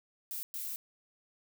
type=noise bursts at uneven times; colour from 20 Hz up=violet; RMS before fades=-39 dBFS; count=2; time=0.31-0.43 / 0.54-0.76 s; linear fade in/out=0 ms; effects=none